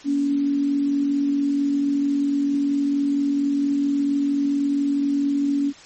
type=tone pair together; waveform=sine; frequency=238.9 / 283.3 Hz; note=A#3 / C#4; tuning=+43 / +38 cents; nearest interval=minor third; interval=295 cents; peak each=-30 / -18 dBFS; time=0.04-5.73 s; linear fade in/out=50 ms; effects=white hiss -45 dBFS RMS until 5.85 s + MP3 32 kbps